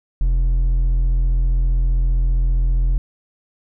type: tone with hard clipping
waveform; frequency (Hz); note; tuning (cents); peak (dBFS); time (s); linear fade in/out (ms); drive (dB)
sine; 42.42; F1; -50; -15; 0.21-2.98; 0; 4
effects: none